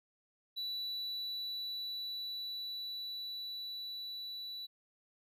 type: tone with level ramp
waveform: triangle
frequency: 3950 Hz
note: B7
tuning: in tune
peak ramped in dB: -35 to -40 dBFS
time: 0.56-4.67 s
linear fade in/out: 20 ms
effects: none